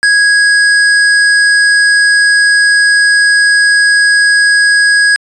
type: tone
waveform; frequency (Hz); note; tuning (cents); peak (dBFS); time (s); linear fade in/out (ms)
square; 1656; G#6; -5; -6; 0.03-5.16; 0
effects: resampled to 22050 Hz